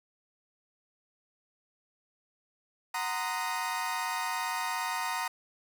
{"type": "chord", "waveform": "30% pulse", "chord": "C half-diminished seventh", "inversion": "second", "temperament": "equal with one note detuned", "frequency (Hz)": [740, 932.3, 1029.7, 1244.5], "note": ["Gb5", "Bb5", "C6", "Eb6"], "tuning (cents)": [0, 0, -28, 0], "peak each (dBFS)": [-36, -31, -36, -35], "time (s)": [2.94, 5.28], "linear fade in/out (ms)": 5, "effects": []}